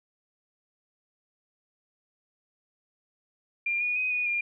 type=tone with pitch steps; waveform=sine; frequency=2395 / 2451 / 2508 / 2467 / 2407 Hz; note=D7 / D#7 / D#7 / D#7 / D7; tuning=+33 / -27 / +13 / -15 / +42 cents; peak=-25 dBFS; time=3.66-4.41 s; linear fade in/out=5 ms; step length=150 ms; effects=none